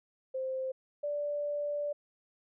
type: tone pair in turn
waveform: sine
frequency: 523.3 / 584.2 Hz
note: C5 / D5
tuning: 0 / -9 cents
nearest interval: major second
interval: 191 cents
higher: second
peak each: -32 / -31 dBFS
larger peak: second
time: 0.34-0.72 / 1.03-1.93 s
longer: second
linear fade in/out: 10 ms
effects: none